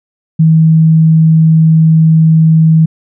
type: tone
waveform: sine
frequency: 160.2 Hz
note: E3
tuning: 49 cents flat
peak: -3 dBFS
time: 0.39-2.86 s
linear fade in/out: 10 ms
effects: none